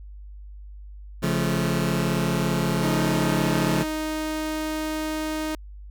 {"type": "chord", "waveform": "sawtooth", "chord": "Db augmented", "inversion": "none", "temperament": "just", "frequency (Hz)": [138.59, 173.24, 216.5], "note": ["Db3", "F3", "A3"], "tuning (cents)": [0, -14, -28], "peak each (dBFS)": [-22, -21, -23], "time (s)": [1.22, 3.84], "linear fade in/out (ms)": 20}
{"type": "tone", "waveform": "sawtooth", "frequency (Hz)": 311.1, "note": "D#4", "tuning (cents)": 0, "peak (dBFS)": -22, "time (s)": [2.83, 5.55], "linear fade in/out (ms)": 2}
{"effects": ["added 50 Hz sine -38 dBFS peak until 5.9 s"]}